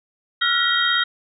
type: tone cluster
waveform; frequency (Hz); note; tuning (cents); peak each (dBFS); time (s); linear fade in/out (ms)
sine; 1365 / 1442 / 1917 / 3205 / 3764; F6 / F#6 / A#6 / G7 / A#7; -40 / -45 / +48 / +38 / +16; -23; 0.41-1.04; 10
effects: none